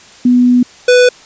sine / square tone pair in turn, 246.9 / 495.4 Hz, B3 / B4, 0 / +5 cents, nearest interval octave, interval 1205 cents, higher second, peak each -5 dBFS, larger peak neither, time 0.25-0.63 / 0.88-1.09 s, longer first, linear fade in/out 5 ms, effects white hiss -39 dBFS RMS until 1.25 s + resampled to 16000 Hz

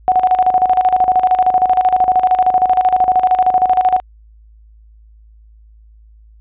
sine tone with tremolo, 740 Hz, F#5, in tune, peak -7 dBFS, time 0.08-4 s, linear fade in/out 0 ms, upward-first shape square, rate 13 Hz, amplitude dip 70%, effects added 54 Hz sine -41 dBFS peak until 6.4 s + resampled to 8000 Hz

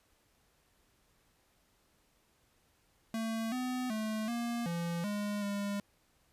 square tone with pitch steps, 224.5 / 252.6 / 217.2 / 236 / 170.4 / 206.1 / 202.2 Hz, A3 / B3 / A3 / A#3 / F3 / G#3 / G#3, +35 / +39 / -22 / +22 / -42 / -13 / -46 cents, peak -34 dBFS, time 3.14-5.8 s, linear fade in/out 2 ms, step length 380 ms, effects pink hiss -71 dBFS RMS until 6.32 s + resampled to 32000 Hz

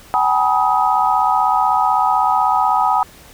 sine tone cluster, 762 / 838 / 969 / 1258 Hz, G5 / G#5 / B5 / D#6, -49 / +15 / -33 / +19 cents, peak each -18 dBFS, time 0.14-3.03 s, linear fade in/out 0 ms, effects pink hiss -43 dBFS RMS until 3.33 s

